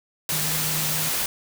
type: tone in noise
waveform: sine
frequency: 155.56 Hz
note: D#3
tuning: in tune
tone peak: -31 dBFS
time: 0.32-1.09 s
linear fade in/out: 2 ms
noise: white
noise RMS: -25 dBFS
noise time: 0.29-1.26 s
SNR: -9 dB
effects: none